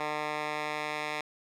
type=tone with band-pass filter sweep; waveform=10% pulse; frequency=150.9 Hz; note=D3; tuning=47 cents sharp; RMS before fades=-34 dBFS; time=0-1.21 s; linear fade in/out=2 ms; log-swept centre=1400 to 2100 Hz; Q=1; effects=none